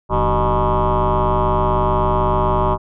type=tone with frequency modulation; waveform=sine; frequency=497.4 Hz; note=B4; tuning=12 cents sharp; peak=-12 dBFS; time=0.09-2.78 s; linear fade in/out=50 ms; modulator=116 Hz; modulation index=5.4; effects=tanh soft clip ceiling -10 dBFS